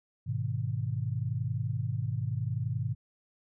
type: chord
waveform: sine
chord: G# minor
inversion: none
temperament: just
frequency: 103.83 / 124.59 / 155.74 Hz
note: G#2 / B2 / D#3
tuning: 0 / +16 / +2 cents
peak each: -33 / -32 / -37 dBFS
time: 0.26-2.95 s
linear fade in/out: 20 ms
effects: none